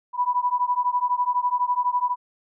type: beating tone pair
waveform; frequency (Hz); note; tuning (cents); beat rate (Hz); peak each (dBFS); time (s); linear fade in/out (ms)
sine; 980 / 992; B5 / B5; -14 / +7; 12; -23; 0.13-2.16; 50
effects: none